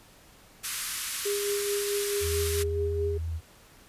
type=band-pass noise; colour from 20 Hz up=white; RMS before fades=-34 dBFS; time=0.63-2.64 s; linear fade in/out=20 ms; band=1100 to 13000 Hz; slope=48 dB/octave
type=tone with tremolo; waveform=sine; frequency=406.7 Hz; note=G#4; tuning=36 cents flat; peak=-26 dBFS; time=1.25-3.18 s; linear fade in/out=10 ms; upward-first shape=sine; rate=4.6 Hz; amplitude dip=35%
type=tone with vibrato; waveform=sine; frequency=81.5 Hz; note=E2; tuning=19 cents flat; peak=-29 dBFS; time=2.2-3.41 s; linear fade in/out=50 ms; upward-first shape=sine; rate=5.8 Hz; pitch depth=23 cents each way
effects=pink hiss -55 dBFS RMS until 3.88 s + resampled to 32000 Hz